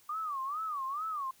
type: tone with vibrato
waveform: sine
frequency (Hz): 1174.7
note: D6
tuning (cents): 0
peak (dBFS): -33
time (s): 0.09-1.31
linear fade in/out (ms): 5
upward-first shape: sine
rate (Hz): 2.3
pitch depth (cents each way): 190
effects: white hiss -63 dBFS RMS until 1.4 s

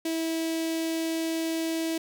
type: tone with notch filter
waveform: sawtooth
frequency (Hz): 325.7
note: E4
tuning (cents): -21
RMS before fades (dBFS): -29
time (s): 0.05-1.98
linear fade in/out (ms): 5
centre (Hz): 1200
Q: 0.77
effects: none

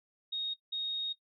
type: tone bursts at uneven times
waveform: sine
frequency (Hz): 3734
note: A#7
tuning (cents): +2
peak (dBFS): -32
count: 2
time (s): 0.32-0.54 / 0.72-1.13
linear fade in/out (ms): 10
effects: noise-tail reverb RT60 0.1 s tail -17 dB re dry

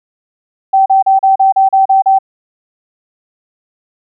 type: tone bursts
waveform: sine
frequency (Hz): 773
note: G5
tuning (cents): -24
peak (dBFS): -5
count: 9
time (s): 0.73-2.188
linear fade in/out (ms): 10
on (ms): 130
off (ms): 36
effects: none

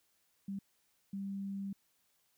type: tone bursts at uneven times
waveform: sine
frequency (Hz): 196.9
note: G3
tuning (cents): +8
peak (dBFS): -37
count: 2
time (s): 0.48-0.59 / 1.13-1.73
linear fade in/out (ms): 5
effects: white hiss -75 dBFS RMS until 2.37 s

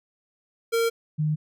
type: tone pair in turn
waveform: square / sine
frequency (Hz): 460 / 152.98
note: A#4 / D#3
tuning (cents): -23 / -29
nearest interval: octave + perfect fifth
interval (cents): 1906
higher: first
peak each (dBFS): -21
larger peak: neither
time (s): 0.72-0.9 / 1.18-1.36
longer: neither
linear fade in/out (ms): 20
effects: none

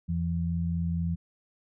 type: tone pair together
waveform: sine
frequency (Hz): 85 / 169.31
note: F2 / E3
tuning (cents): -46 / +47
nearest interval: octave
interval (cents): 1193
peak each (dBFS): -30 / -28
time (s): 0.08-1.16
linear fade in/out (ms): 20
effects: none

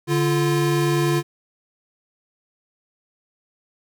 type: tone pair together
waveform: square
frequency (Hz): 145.1 / 345.1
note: D3 / F4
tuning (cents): -21 / -21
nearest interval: octave + minor third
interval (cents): 1500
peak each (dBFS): -21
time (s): 0.07-1.23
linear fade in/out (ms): 50
effects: none

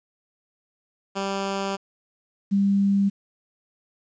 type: tone pair in turn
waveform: 10% pulse / sine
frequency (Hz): 196 / 198.51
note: G3 / G3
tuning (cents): 0 / +22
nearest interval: unison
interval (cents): 22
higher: second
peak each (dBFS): -17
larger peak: neither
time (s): 1.15-1.77 / 2.51-3.1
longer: first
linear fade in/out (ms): 20
effects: resampled to 16000 Hz + 9-bit

